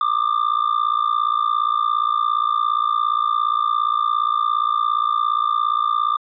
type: tone with amplitude modulation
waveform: triangle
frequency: 1193 Hz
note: D6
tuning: 27 cents sharp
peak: -11 dBFS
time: 0.01-6.17 s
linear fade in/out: 2 ms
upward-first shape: sine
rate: 57.3 Hz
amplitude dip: 90%
effects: resampled to 11025 Hz